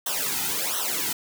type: noise with flanger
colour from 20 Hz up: white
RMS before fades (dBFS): -27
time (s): 0.06-1.13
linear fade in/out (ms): 5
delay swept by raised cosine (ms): 0.42 to 1.82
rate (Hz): 1.4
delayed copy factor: -0.95
effects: none